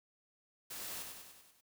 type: noise with echo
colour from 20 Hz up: white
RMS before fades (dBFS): -45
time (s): 0.7-1.03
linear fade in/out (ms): 10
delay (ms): 97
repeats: 6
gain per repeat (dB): -4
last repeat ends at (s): 1.612
effects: none